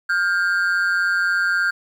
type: ring-modulated tone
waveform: triangle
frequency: 1500 Hz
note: F#6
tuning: 23 cents sharp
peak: -12 dBFS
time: 0.09-1.71 s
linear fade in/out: 10 ms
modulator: 91.8 Hz
effects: 9-bit